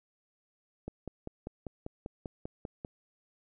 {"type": "click train", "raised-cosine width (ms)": 2, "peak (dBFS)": -25, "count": 11, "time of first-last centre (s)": [0.88, 2.849], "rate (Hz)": 5.08, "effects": []}